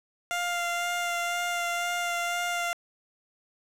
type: tone with vibrato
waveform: 15% pulse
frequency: 698 Hz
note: F5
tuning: 1 cent flat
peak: -21 dBFS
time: 0.31-2.73 s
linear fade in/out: 0 ms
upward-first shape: sine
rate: 2 Hz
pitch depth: 13 cents each way
effects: low-pass 12000 Hz 12 dB/octave + 8-bit